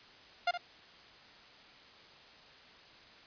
sawtooth tone with echo, 703 Hz, F5, 11 cents sharp, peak -23 dBFS, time 0.47-0.51 s, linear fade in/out 5 ms, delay 66 ms, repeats 1, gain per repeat -9 dB, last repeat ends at 0.576 s, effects white hiss -56 dBFS RMS until 3.26 s + resampled to 11025 Hz

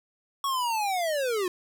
square linear sweep, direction down, 1120 to 347.8 Hz, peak -26 dBFS, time 0.44-1.48 s, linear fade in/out 2 ms, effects none

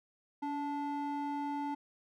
triangle ring-modulated tone, 580 Hz, D5, 22 cents flat, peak -29 dBFS, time 0.42-1.75 s, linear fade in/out 10 ms, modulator 295 Hz, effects none

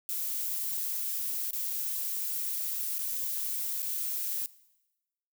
violet noise with dropouts, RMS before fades -33 dBFS, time 0.09-4.46 s, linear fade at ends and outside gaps 0 ms, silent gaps 1.508-1.532 / 1.701-1.705 / 2.983-2.991 / 3.821-3.828 s, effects noise-tail reverb RT60 1.0 s tail -20 dB re dry

